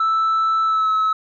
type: tone with pitch glide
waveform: sine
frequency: 1318.5 to 1292.9 Hz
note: E6 to E6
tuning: 0 to -34 cents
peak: -13 dBFS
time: 0-1.13 s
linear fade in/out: 5 ms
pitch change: -34 cents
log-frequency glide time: 0.64-0.9 s
effects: tanh soft clip ceiling -14 dBFS